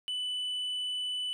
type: tone with tanh clipping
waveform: sine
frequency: 2988 Hz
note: F#7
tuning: 16 cents sharp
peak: -32 dBFS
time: 0.08-1.33 s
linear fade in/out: 0 ms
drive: 3 dB
effects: none